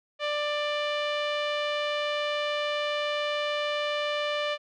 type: tone with low-pass filter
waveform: sawtooth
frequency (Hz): 591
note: D5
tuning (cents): +11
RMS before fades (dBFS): -29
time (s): 0.19-4.58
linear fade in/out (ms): 50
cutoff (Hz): 3200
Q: 2.2
effects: none

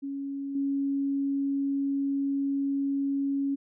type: tone with level steps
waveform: sine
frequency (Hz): 277.3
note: C#4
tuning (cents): +1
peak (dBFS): -31 / -25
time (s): 0.02-3.56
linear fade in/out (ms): 20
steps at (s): 0.55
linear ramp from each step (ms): 5
effects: none

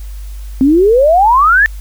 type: exponential sweep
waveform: sine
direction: up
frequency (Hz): 255.9 to 1804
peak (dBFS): -5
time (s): 0.61-1.66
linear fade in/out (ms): 0
effects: added 50 Hz sine -23 dBFS peak until 1.8 s + white hiss -43 dBFS RMS until 1.8 s

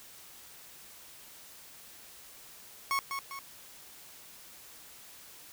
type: tone with echo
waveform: 30% pulse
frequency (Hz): 1100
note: C#6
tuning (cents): -14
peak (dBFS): -25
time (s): 2.91-2.99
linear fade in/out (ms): 0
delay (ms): 200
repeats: 2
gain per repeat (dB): -6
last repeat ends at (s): 3.39
effects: white hiss -52 dBFS RMS until 5.52 s

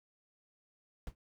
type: noise with exponential decay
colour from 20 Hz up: brown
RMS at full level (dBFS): -36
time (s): 1.07-1.15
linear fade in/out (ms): 1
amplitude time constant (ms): 17
effects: none

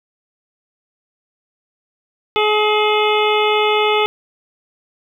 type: harmonic tone with a mistuned harmonic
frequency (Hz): 424.1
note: G#4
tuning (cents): +36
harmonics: 1 / 2 / 3 / 5 / 6 / 7 / 8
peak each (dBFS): -16 / -19 / -21 / -23 / -24 / -24 / -25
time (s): 2.36-4.06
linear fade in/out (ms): 0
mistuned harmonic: 8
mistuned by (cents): +35
effects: 8-bit

